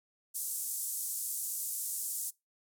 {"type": "band-pass noise", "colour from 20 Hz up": "pink", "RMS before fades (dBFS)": -37, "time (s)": [0.34, 2.31], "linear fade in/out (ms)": 20, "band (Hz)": [7800, 14000], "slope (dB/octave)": 24, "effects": ["noise-tail reverb RT60 0.2 s tail -22 dB re dry"]}